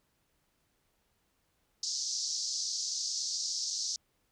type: band-pass noise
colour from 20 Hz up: pink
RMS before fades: -35 dBFS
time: 1.83-3.96 s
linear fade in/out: 2 ms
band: 4600 to 6500 Hz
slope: 48 dB/octave
effects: pink hiss -75 dBFS RMS until 4.31 s